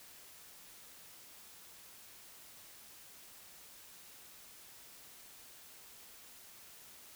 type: silence
effects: white hiss -56 dBFS RMS until 7.15 s